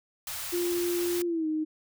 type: band-stop noise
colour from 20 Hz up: white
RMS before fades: -36 dBFS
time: 0.27-1.22 s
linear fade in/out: 2 ms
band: 140 to 640 Hz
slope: 24 dB/octave
type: tone with pitch glide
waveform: sine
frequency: 349.2 to 311.1 Hz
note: F4 to D#4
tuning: 0 to 0 cents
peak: -26 dBFS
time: 0.52-1.65 s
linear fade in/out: 20 ms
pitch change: -200 cents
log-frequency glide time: 1.25-1.47 s
effects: none